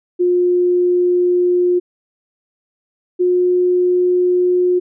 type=tone pair in turn; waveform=sine; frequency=356.5 / 359.8 Hz; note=F4 / F#4; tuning=+36 / -48 cents; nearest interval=unison; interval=16 cents; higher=second; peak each=-11 dBFS; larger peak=neither; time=0.19-1.8 / 3.19-4.8 s; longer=neither; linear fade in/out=20 ms; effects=none